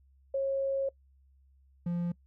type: tone pair in turn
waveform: sine / triangle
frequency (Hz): 544 / 173.44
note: C#5 / F3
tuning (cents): -33 / -12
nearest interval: octave + minor sixth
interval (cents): 1979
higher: first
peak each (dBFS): -27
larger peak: neither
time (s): 0.34-0.89 / 1.86-2.12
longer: first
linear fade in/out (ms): 5
effects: noise-tail reverb RT60 0.1 s tail -23 dB re dry + added 67 Hz sine -60 dBFS peak until 2.26 s

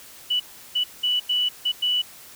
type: tone bursts at uneven times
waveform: sine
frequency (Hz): 2960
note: F#7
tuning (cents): 0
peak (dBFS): -19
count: 6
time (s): 0.3-0.4 / 0.75-0.84 / 1.03-1.2 / 1.29-1.49 / 1.65-1.72 / 1.82-2.02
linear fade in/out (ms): 10
effects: white hiss -45 dBFS RMS until 2.35 s

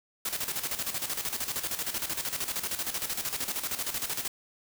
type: noise with tremolo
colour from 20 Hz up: white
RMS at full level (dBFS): -31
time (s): 0.25-4.28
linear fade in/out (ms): 5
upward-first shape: square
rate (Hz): 13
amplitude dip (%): 65
effects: none

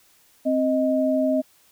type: tone pair together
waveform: sine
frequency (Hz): 262.8 / 625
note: C4 / D#5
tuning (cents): +8 / +8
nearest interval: octave + minor third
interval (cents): 1500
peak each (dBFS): -21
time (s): 0.45-1.42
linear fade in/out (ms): 20
effects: white hiss -58 dBFS RMS until 1.71 s

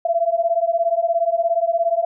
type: beating tone pair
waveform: sine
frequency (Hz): 666 / 683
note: E5 / F5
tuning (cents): +18 / -39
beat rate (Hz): 17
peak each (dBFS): -19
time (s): 0.05-2.05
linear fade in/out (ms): 5
effects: none

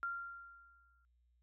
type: tone with exponential decay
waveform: sine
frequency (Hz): 1386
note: F6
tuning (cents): -14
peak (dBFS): -35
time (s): 0.03-1.05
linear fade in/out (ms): 0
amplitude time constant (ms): 220
effects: added 60 Hz sine -70 dBFS peak until 1.42 s

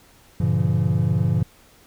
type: chord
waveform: triangle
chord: G diminished seventh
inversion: none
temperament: just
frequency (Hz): 98 / 117.6 / 141.12 / 169.34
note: G2 / Bb2 / Db3 / Fb3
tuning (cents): 0 / +16 / +31 / +47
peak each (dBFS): -21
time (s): 0.4-1.43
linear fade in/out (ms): 5
effects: pink hiss -53 dBFS RMS until 1.86 s

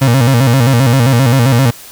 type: tone with vibrato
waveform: 35% pulse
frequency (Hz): 126.3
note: B2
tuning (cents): +39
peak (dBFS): -5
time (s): 0.01-1.71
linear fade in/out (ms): 10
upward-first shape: square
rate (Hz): 7.6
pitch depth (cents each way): 120
effects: white hiss -34 dBFS RMS until 1.91 s

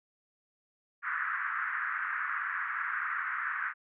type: band-pass noise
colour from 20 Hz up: white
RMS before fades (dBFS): -34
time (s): 1.02-3.74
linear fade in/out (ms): 50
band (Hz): 1200 to 1800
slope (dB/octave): 48
effects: none

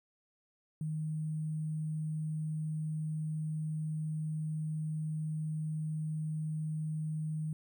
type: tone with sample-and-hold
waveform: sine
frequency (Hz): 155.7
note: D#3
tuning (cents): +2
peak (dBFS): -33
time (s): 0.81-7.53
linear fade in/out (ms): 2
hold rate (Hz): 8820
effects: none

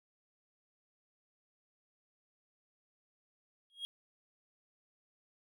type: tone with exponential growth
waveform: triangle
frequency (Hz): 3275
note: G#7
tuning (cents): -25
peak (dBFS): -33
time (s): 3.7-3.85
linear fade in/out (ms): 0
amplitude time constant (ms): 32
effects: none

